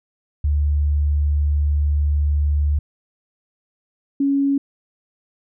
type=tone pair in turn; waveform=sine; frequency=73.3 / 278.1 Hz; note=D2 / C#4; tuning=-3 / +6 cents; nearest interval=octave + major seventh; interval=2309 cents; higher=second; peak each=-15 dBFS; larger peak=neither; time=0.44-2.79 / 4.2-4.58 s; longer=first; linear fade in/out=5 ms; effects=none